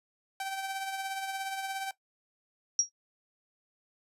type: tone with tremolo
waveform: sawtooth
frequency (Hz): 775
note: G5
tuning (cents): -20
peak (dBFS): -28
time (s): 0.4-1.91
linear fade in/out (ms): 2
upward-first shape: triangle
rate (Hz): 17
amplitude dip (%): 50
type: tone with exponential decay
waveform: sine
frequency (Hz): 5670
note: F8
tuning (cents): +25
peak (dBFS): -19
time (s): 2.79-2.89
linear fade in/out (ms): 1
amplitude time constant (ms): 21
effects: noise-tail reverb RT60 0.1 s tail -17 dB re dry + resampled to 32000 Hz